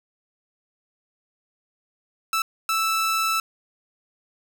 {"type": "tone bursts at uneven times", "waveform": "sawtooth", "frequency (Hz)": 1318.5, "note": "E6", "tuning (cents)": 0, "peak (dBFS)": -17, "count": 2, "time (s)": [[2.33, 2.42], [2.69, 3.4]], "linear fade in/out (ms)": 2, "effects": []}